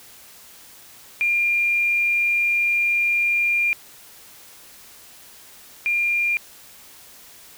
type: tone pair in turn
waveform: sine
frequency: 2400 / 2400 Hz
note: D7 / D7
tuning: +37 / +37 cents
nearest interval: unison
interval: 0 cents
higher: neither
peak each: -17 / -18 dBFS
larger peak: first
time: 1.21-3.73 / 5.86-6.37 s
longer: first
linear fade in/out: 0 ms
effects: white hiss -46 dBFS RMS until 7.57 s